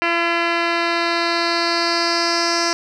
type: tone with low-pass filter sweep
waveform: 10% pulse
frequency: 339.4 Hz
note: F4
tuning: 49 cents flat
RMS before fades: -19 dBFS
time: 0.02-2.73 s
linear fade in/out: 0 ms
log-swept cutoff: 2900 to 5700 Hz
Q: 4
effects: none